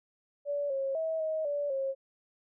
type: tone with pitch steps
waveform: sine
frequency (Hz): 575 / 542 / 644 / 631 / 578 / 540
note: D5 / C#5 / E5 / D#5 / D5 / C#5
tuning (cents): -37 / -39 / -41 / +24 / -28 / -45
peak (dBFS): -29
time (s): 0.45-1.95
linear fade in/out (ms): 50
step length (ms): 250
effects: none